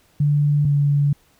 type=tone pair in turn; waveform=sine; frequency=146.2 / 143.61 Hz; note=D3 / D3; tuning=-7 / -38 cents; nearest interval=unison; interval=31 cents; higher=first; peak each=-14 dBFS; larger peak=neither; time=0.2-0.65 / 0.65-1.13 s; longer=second; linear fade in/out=5 ms; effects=pink hiss -58 dBFS RMS until 1.39 s